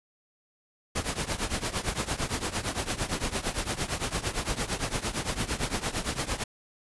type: noise with tremolo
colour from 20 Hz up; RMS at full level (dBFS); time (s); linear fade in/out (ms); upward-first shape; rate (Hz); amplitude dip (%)
pink; -27; 0.95-6.44; 10; triangle; 8.8; 90
effects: resampled to 24000 Hz